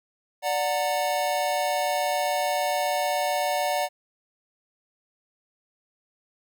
square chord, D augmented, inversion none, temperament just, 587.3 / 734.2 / 917.7 Hz, D5 / F#5 / A#5, 0 / -14 / -27 cents, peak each -28 / -27 / -32 dBFS, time 0.42-3.89 s, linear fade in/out 50 ms, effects none

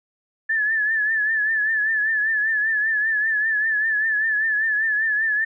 sine tone with vibrato, 1742 Hz, A6, 18 cents flat, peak -18 dBFS, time 0.49-5.45 s, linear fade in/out 10 ms, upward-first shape triangle, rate 5.1 Hz, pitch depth 76 cents each way, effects none

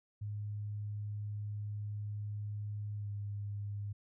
sine tone with pitch glide, 104.1 to 102.19 Hz, G#2 to G#2, +5 to -27 cents, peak -37 dBFS, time 0.21-3.93 s, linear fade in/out 10 ms, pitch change -32 cents, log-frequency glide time 2.96-3.09 s, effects none

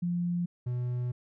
sine / triangle tone pair in turn, 174.61 / 123.23 Hz, F3 / B2, 0 / -3 cents, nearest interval tritone, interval 603 cents, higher first, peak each -27 / -27 dBFS, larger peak neither, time 0.02-0.46 / 0.66-1.12 s, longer second, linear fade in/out 10 ms, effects none

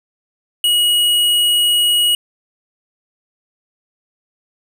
square tone, 2903 Hz, F#7, 34 cents flat, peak -12 dBFS, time 0.64-2.15 s, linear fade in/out 2 ms, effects none

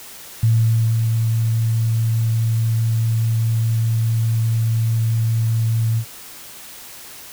sine tone with ADSR envelope, 113.1 Hz, A2, 48 cents sharp, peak -11 dBFS, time 0.43-6.05 s, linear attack 4 ms, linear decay 570 ms, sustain -4 dB, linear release 73 ms, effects white hiss -38 dBFS RMS until 7.32 s

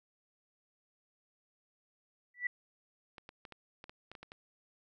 sine tone with exponential growth, 1963 Hz, B6, 11 cents flat, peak -27 dBFS, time 2.34-2.47 s, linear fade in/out 5 ms, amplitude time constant 27 ms
clicks, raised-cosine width 0.3 ms, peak -32 dBFS, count 10, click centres 3.182 / 3.291 / 3.452 / 3.523 / 3.841 / 3.895 / 4.116 / 4.152 / 4.23 / 4.319 s
effects none

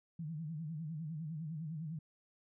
sine tone with vibrato, 157.9 Hz, D#3, 26 cents sharp, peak -39 dBFS, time 0.19-1.99 s, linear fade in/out 5 ms, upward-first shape sine, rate 9.9 Hz, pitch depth 120 cents each way, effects none

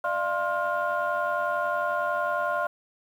sine tone cluster, 598 / 689 / 1056 / 1415 Hz, D5 / F5 / C6 / F6, +31 / -24 / +16 / +22 cents, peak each -29 dBFS, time 0.04-2.67 s, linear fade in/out 5 ms, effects tanh soft clip ceiling -17 dBFS + 9-bit

